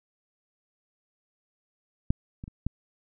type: clicks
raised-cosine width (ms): 5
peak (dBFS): -10 / -25 / -29 / -15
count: 4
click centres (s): 2.105 / 2.439 / 2.479 / 2.666
effects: none